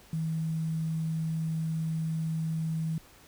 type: tone with quantisation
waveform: sine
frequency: 160.5 Hz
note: E3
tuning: 46 cents flat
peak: -28 dBFS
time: 0.13-2.98 s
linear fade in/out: 2 ms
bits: 9
effects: pink hiss -56 dBFS RMS until 3.27 s